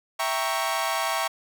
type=chord; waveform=sawtooth; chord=E diminished seventh; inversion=none; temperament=equal; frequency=659.3 / 784 / 932.3 / 1108.7 Hz; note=E5 / G5 / Bb5 / Db6; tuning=0 / 0 / 0 / 0 cents; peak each=-26 / -27 / -27 / -25 dBFS; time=0.19-1.28 s; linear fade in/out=10 ms; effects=none